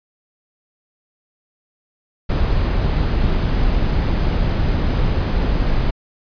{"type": "noise", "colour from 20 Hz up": "brown", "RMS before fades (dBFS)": -17, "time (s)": [2.29, 5.91], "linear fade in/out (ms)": 10, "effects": ["resampled to 11025 Hz"]}